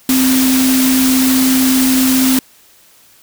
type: tone in noise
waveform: sine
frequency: 260.4 Hz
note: C4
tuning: 8 cents flat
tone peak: -10 dBFS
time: 0.09-2.39 s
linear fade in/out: 2 ms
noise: white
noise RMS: -17 dBFS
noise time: 0.09-2.39 s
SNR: +4 dB
effects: white hiss -47 dBFS RMS until 3.22 s